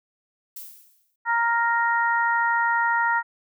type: noise with exponential decay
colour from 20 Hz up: violet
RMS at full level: -35 dBFS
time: 0.56-1.16 s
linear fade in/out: 5 ms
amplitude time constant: 130 ms
type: harmonic tone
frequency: 466.2 Hz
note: A#4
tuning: in tune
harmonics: 2 / 3 / 4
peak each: -22 / -24 / -25 dBFS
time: 1.25-3.23 s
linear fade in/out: 50 ms
effects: none